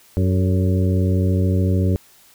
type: harmonic tone with a mistuned harmonic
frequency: 93.3 Hz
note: F#2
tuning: 15 cents sharp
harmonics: 1 / 2 / 3 / 4 / 5 / 6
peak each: -16 / -22 / -26 / -28 / -30 / -32 dBFS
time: 0.17-1.96 s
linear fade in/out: 0 ms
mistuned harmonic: 5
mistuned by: -54 cents
effects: white hiss -51 dBFS RMS until 2.34 s